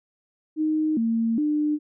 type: tone with pitch steps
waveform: sine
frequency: 310.3 / 227.7 / 299.8 Hz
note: D#4 / A#3 / D4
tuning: -5 / -40 / +36 cents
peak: -20 dBFS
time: 0.56-1.79 s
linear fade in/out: 50 ms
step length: 410 ms
effects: none